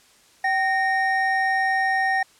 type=tone pair together; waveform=triangle; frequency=769 / 1848.1 Hz; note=G5 / A#6; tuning=-33 / -15 cents; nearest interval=octave + minor third; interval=1518 cents; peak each=-20 / -20 dBFS; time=0.44-2.23 s; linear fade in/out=5 ms; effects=white hiss -55 dBFS RMS until 2.39 s + low-pass 9000 Hz 12 dB/octave